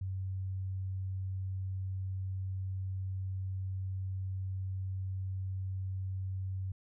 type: tone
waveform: sine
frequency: 94.8 Hz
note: F#2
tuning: 43 cents sharp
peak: -34 dBFS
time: 0.01-6.72 s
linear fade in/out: 5 ms
effects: none